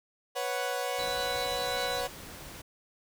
sawtooth chord, B suspended second, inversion none, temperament equal, 493.9 / 554.4 / 740 Hz, B4 / C#5 / F#5, 0 / 0 / 0 cents, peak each -31 dBFS, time 0.35-2.08 s, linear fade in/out 20 ms
pink noise, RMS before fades -45 dBFS, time 0.98-2.62 s, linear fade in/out 10 ms
sine tone, 3961 Hz, B7, 4 cents sharp, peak -36 dBFS, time 0.99-2.01 s, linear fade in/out 5 ms
effects none

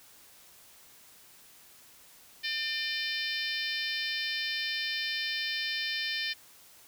harmonic tone with a mistuned harmonic, 600 Hz, D5, 37 cents sharp, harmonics 3 / 4 / 5 / 6 / 7 / 8 / 9, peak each -36 / -37 / -38 / -39 / -39 / -40 / -41 dBFS, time 2.43-6.34 s, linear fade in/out 20 ms, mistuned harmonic 5, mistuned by +19 cents, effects white hiss -56 dBFS RMS until 6.87 s

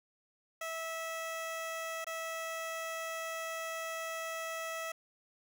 15% pulse tone with dropouts, 652 Hz, E5, 19 cents flat, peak -31 dBFS, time 0.61-4.92 s, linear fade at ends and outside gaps 5 ms, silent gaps 2.045-2.067 s, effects none

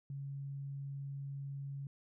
sine tone, 139 Hz, C#3, 5 cents sharp, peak -40 dBFS, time 0.1-1.87 s, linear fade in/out 2 ms, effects none

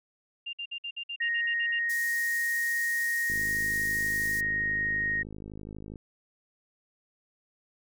sine tone bursts, 2794 Hz, F7, in tune, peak -33 dBFS, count 11, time 0.46-1.792 s, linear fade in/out 10 ms, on 72 ms, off 54 ms
sine tone, 1868 Hz, A#6, 3 cents sharp, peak -26 dBFS, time 1.2-5.23 s, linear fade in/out 10 ms
pink high-pass noise, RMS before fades -40 dBFS, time 1.89-4.41 s, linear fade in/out 10 ms, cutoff 5600 Hz, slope 24 dB/octave
click train, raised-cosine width 3 ms, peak -29 dBFS, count 140, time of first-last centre 3.3-5.958 s, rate 52.3 Hz
effects none

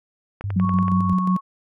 click train, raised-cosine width 0.5 ms, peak -18 dBFS, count 6, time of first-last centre 0.41-0.882 s, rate 10.6 Hz
sine tone with vibrato, 97.7 Hz, G2, 5 cents flat, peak -23 dBFS, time 0.44-1.13 s, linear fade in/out 0 ms, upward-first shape triangle, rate 5.6 Hz, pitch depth 68 cents each way
sine tone with tremolo, 184.5 Hz, F#3, 5 cents flat, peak -16 dBFS, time 0.56-1.37 s, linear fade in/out 5 ms, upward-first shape square, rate 5.6 Hz, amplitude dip 40%
sine tone with pitch glide, 1108.7 to 1101.7 Hz, C#6 to C#6, 0 to -11 cents, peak -24 dBFS, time 0.6-1.41 s, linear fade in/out 50 ms, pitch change -11 cents, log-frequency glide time 1.03-1.26 s
effects none

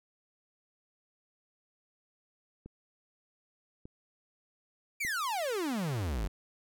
click train, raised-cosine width 3 ms, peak -33 dBFS, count 4, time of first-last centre 2.66-6.244 s, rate 0.837 Hz
45% pulse exponential sweep, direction down, 2414 to 43.83 Hz, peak -31 dBFS, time 5-6.28 s, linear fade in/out 10 ms
effects none

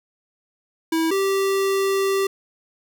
square tone pair in turn, 325 / 390.1 Hz, E4 / G4, -24 / -8 cents, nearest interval minor third, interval 316 cents, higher second, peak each -19 dBFS, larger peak neither, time 0.92-1.11 / 1.11-2.27 s, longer second, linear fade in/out 5 ms, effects none

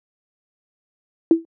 sine tone with exponential decay, 329.6 Hz, E4, in tune, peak -5 dBFS, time 1.31-1.45 s, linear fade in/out 1 ms, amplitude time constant 29 ms, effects high-pass 200 Hz 12 dB/octave

